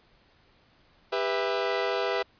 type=chord; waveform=sawtooth; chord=E minor; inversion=first; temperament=equal with one note detuned; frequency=400 / 493.9 / 659.3 Hz; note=G4 / B4 / E5; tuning=+35 / 0 / 0 cents; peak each=-26 / -26 / -27 dBFS; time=1.12-2.23 s; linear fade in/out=10 ms; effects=pink hiss -62 dBFS RMS until 2.39 s + resampled to 11025 Hz